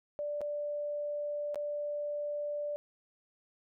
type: tone with dropouts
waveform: sine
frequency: 587.3 Hz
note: D5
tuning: in tune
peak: -33 dBFS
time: 0.19-2.76 s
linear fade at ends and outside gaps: 0 ms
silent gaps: 0.408-0.415 / 1.545-1.557 s
effects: none